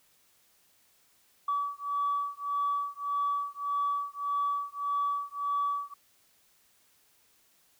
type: beating tone pair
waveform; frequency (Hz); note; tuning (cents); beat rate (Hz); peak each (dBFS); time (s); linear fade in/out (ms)
sine; 1144 / 1145.7; D6 / D6; -46 / -43; 1.7; -31; 1.48-5.94; 5
effects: tanh soft clip ceiling -21 dBFS + white hiss -66 dBFS RMS until 7.79 s